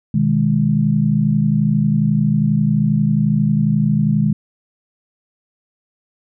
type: chord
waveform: sine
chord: G# minor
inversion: first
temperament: equal with one note detuned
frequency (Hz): 125.27 / 155.56 / 207.7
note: B2 / D#3 / G#3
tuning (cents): +25 / 0 / 0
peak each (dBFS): -20 / -16 / -16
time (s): 0.14-4.33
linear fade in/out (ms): 5
effects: none